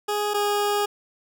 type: tone pair in turn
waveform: 20% pulse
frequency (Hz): 415.3 / 411.7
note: G#4 / G#4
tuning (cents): 0 / -15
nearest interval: unison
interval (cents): 15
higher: first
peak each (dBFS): -18 / -16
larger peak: second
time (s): 0.08-0.34 / 0.34-0.86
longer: second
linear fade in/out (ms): 10
effects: none